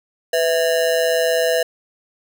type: ring-modulated tone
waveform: square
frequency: 577 Hz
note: D5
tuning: 31 cents flat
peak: -13 dBFS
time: 0.33-1.63 s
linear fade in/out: 5 ms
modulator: 78.1 Hz
effects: none